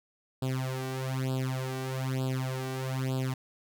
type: tone with flanger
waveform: sawtooth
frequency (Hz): 130.81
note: C3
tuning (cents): 0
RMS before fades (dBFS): -32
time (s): 0.42-3.34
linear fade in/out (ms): 5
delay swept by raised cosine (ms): 0.24 to 2.64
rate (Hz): 1.1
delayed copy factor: +1
effects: none